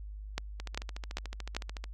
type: two click trains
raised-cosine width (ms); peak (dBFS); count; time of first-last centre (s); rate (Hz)
0.2; -15 / -23; 4 / 18; 0.38-1.566 / 0.6-1.841; 2.53 / 13.7
effects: added 51 Hz sine -40 dBFS peak until 1.93 s + AAC 48 kbps